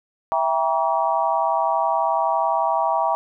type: chord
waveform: sine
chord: E diminished seventh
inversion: none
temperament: just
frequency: 659.3 / 791.1 / 949.3 / 1139.2 Hz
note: E5 / G5 / Bb5 / Db6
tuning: 0 / +16 / +31 / +47 cents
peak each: -23 / -23 / -22 / -26 dBFS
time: 0.32-3.15 s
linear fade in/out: 0 ms
effects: none